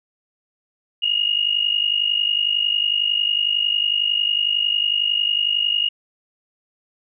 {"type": "tone pair together", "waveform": "sine", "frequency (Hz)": [2839, 2890], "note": ["F7", "F#7"], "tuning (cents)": [28, -41], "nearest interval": "unison", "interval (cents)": 31, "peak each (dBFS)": -20, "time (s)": [1.02, 5.89], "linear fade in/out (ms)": 10, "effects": []}